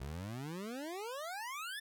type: exponential sweep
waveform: 25% pulse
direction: up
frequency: 63 to 1801 Hz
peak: -37 dBFS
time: 0-1.8 s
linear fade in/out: 10 ms
effects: none